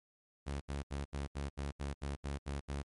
sawtooth tone bursts, 70.4 Hz, C#2, 27 cents sharp, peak -33 dBFS, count 11, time 0.46-2.83 s, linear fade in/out 20 ms, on 150 ms, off 72 ms, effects MP3 48 kbps

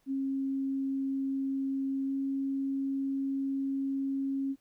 sine tone with pitch glide, 270.5 to 272.2 Hz, C#4 to C#4, -42 to -31 cents, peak -29 dBFS, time 0.06-4.56 s, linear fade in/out 50 ms, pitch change +11 cents, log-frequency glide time 2.05-2.12 s, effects pink hiss -72 dBFS RMS until 4.6 s

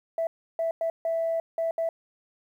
sine tone bursts at uneven times, 659.3 Hz, E5, in tune, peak -23 dBFS, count 6, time 0.18-0.27 / 0.59-0.71 / 0.81-0.9 / 1.05-1.4 / 1.58-1.71 / 1.78-1.89 s, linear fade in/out 2 ms, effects tanh soft clip ceiling -20 dBFS + 10-bit

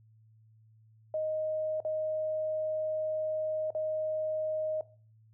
sine tone with dropouts, 623 Hz, D#5, 2 cents sharp, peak -29 dBFS, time 1.14-4.81 s, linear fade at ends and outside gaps 2 ms, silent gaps 1.803-1.849 / 3.705-3.749 s, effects noise-tail reverb RT60 0.4 s tail -18 dB re dry + added 110 Hz sine -58 dBFS peak until 5.33 s

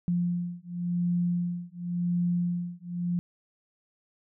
sine beating tone pair, 174.61 / 175.53 Hz, F3 / F3, 0 / +9 cents, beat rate 0.92 Hz, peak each -29 dBFS, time 0.08-3.19 s, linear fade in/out 0 ms, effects none

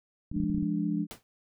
clicks, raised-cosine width 5 ms, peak -25 dBFS, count 8, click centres 0.316 / 0.365 / 0.402 / 0.438 / 0.499 / 0.547 / 0.58 / 0.627 s
sine chord, D diminished, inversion first, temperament equal with one note detuned, 172.71 / 207.7 / 293.7 Hz, F3 / Ab3 / D4, -19 / 0 / 0 cents, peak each -31 dBFS, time 0.32-1.07 s, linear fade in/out 50 ms
pink noise with exponential decay, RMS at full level -38 dBFS, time 1.11-1.23 s, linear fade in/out 0 ms, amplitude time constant 26 ms
effects none

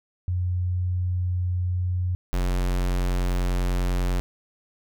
sine / square tone pair in turn, 90.1 / 45.05 Hz, F#2 / F#1, -45 / -45 cents, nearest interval octave, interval 1200 cents, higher first, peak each -22 dBFS, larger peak neither, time 0.28-2.15 / 2.33-4.2 s, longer neither, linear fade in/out 0 ms, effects none

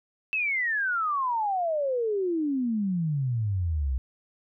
sine exponential sweep, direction down, 2664 to 61.74 Hz, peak -24 dBFS, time 0.33-3.98 s, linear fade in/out 0 ms, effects none

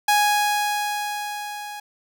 sawtooth tone with level ramp, 830 Hz, G#5, 1 cent flat, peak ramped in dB -11 to -29 dBFS, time 0.08-1.8 s, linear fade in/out 5 ms, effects none

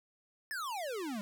square exponential sweep, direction down, 1802 to 196 Hz, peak -37 dBFS, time 0.51-1.21 s, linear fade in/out 0 ms, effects none

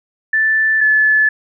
sine tone pair in turn, 1760 / 1728.8 Hz, A6 / A6, 0 / -31 cents, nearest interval unison, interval 31 cents, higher first, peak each -11 / -9 dBFS, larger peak second, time 0.33-0.81 / 0.81-1.29 s, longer neither, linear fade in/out 5 ms, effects none

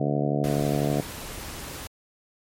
harmonic tone, 72.1 Hz, D2, 31 cents flat, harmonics 2 / 3 / 4 / 5 / 6 / 7 / 8 / 9 / 10, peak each -26 / -30 / -29 / -34 / -32 / -34 / -35 / -32 / -35 dBFS, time 0-1.01 s, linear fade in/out 5 ms
pink noise, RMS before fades -37 dBFS, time 0.44-1.87 s, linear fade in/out 0 ms
effects MP3 64 kbps

